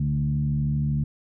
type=tone with frequency modulation; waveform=sine; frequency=145 Hz; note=D3; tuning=22 cents flat; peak=-21 dBFS; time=0-1.04 s; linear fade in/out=5 ms; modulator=73.1 Hz; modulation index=0.78; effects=none